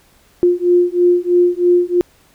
sine beating tone pair, 352 / 355.1 Hz, F4 / F4, +14 / +29 cents, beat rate 3.1 Hz, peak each -13 dBFS, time 0.43-2.01 s, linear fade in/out 0 ms, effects pink hiss -52 dBFS RMS until 2.34 s

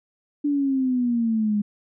sine exponential sweep, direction down, 293.7 to 204.6 Hz, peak -19 dBFS, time 0.44-1.62 s, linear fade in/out 10 ms, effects none

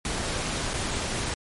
pink noise with dropouts, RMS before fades -29 dBFS, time 0.05-1.34 s, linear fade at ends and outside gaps 1 ms, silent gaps 0.735-0.739 s, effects low-pass 12000 Hz 12 dB/octave + MP3 48 kbps

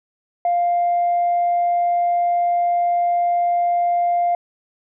sine tone, 699 Hz, F5, 1 cent sharp, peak -14 dBFS, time 0.45-4.35 s, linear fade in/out 2 ms, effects tanh soft clip ceiling -12 dBFS

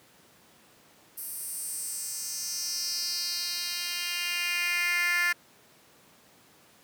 10% pulse tone with high-pass filter sweep, 350.3 Hz, F4, 5 cents sharp, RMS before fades -31 dBFS, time 1.17-5.33 s, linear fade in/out 10 ms, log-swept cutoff 11000 to 1800 Hz, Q 3.3, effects pink hiss -58 dBFS RMS until 6.83 s + high-pass 150 Hz 12 dB/octave

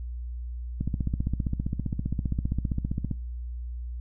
click train, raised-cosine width 5 ms, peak -15 dBFS, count 36, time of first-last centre 0.81-3.113 s, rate 15.2 Hz, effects noise-tail reverb RT60 0.3 s tail -21 dB re dry + added 60 Hz sine -32 dBFS peak until 4 s

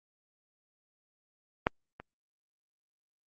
clicks, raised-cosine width 0.5 ms, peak -9 / -28 dBFS, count 2, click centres 1.669 / 2 s, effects Opus 48 kbps

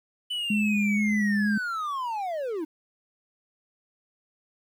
triangle linear sweep, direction down, 2999 to 293.7 Hz, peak -26 dBFS, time 0.3-2.65 s, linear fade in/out 10 ms
sine tone with vibrato, 207.8 Hz, G#3, 1 cent sharp, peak -22 dBFS, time 0.5-1.58 s, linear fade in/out 5 ms, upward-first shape square, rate 2.1 Hz, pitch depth 18 cents each way
effects 10-bit

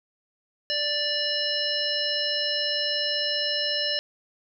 harmonic tone with a mistuned harmonic, 587.3 Hz, D5, in tune, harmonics 1 / 3 / 5 / 7 / 9, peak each -32 / -33 / -29 / -31 / -28 dBFS, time 0.7-3.99 s, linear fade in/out 0 ms, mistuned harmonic 5, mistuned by -16 cents, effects none

